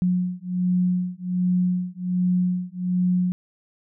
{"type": "beating tone pair", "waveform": "sine", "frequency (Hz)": [180, 181.3], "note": ["F#3", "F#3"], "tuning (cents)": [-47, -35], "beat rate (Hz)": 1.3, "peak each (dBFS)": -23, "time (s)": [0.02, 3.32], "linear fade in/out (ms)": 0, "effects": []}